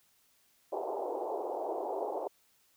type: band-pass noise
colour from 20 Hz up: pink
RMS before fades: -36 dBFS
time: 0.72-2.28 s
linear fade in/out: 10 ms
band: 360 to 890 Hz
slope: 48 dB/octave
effects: white hiss -69 dBFS RMS until 2.76 s